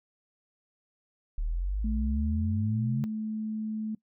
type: exponential sweep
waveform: sine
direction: up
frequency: 36.71 to 142 Hz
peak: -27 dBFS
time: 1.38-3.04 s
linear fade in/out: 0 ms
type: tone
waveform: sine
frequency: 217 Hz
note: A3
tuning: 24 cents flat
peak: -30 dBFS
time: 1.84-3.95 s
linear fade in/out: 5 ms
effects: noise-tail reverb RT60 0.1 s tail -21 dB re dry